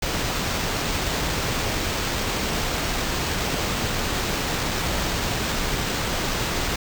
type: noise with sample-and-hold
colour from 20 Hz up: pink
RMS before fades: -25 dBFS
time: 0.02-6.76 s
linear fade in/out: 5 ms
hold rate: 11025 Hz
effects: none